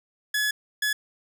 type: tone bursts at uneven times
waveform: sawtooth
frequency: 1700 Hz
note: G#6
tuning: 40 cents sharp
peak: -19 dBFS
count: 2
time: 0.34-0.51 / 0.82-0.93 s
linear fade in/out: 5 ms
effects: none